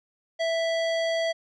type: tone with low-pass filter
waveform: square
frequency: 659.3 Hz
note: E5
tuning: in tune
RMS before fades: -26 dBFS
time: 0.39-1.33 s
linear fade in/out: 20 ms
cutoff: 4300 Hz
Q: 1.3
effects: none